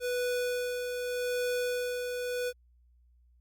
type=tone with tremolo; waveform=square; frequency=493.2 Hz; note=B4; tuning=2 cents flat; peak=-29 dBFS; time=0-2.53 s; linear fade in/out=50 ms; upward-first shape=sine; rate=0.83 Hz; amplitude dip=40%; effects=added 60 Hz sine -60 dBFS peak until 3.4 s + Opus 48 kbps